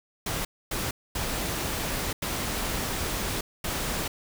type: noise bursts at uneven times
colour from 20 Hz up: pink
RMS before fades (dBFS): -30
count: 5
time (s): 0.26-0.45 / 0.71-0.91 / 1.15-2.13 / 2.22-3.41 / 3.64-4.08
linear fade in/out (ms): 5
effects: none